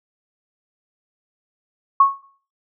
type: tone with exponential decay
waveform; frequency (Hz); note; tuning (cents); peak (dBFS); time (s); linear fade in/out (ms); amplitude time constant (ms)
sine; 1100; C#6; -14; -6; 2-2.23; 5; 50
effects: noise-tail reverb RT60 0.5 s tail -21 dB re dry